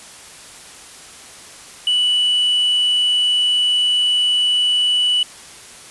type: tone with tanh clipping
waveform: triangle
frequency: 2960 Hz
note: F#7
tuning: in tune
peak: -14 dBFS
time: 1.87-5.23 s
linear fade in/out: 2 ms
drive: 6 dB
effects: white hiss -39 dBFS RMS until 5.9 s + resampled to 24000 Hz